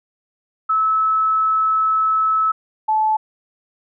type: tone pair in turn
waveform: sine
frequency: 1300 / 867.6 Hz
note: E6 / A5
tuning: -24 / -25 cents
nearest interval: perfect fifth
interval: 701 cents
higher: first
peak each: -14 / -14 dBFS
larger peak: neither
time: 0.69-2.52 / 2.88-3.17 s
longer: first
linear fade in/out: 10 ms
effects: none